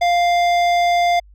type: tone with hard clipping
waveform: sine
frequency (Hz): 698.5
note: F5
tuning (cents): 0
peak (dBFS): -15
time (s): 0.01-1.2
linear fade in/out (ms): 10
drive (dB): 13
effects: added 50 Hz sine -43 dBFS peak until 1.34 s